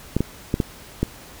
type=clicks; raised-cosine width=3 ms; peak=-6 dBFS; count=5; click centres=0.166 / 0.206 / 0.541 / 0.602 / 1.03 s; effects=pink hiss -43 dBFS RMS until 1.4 s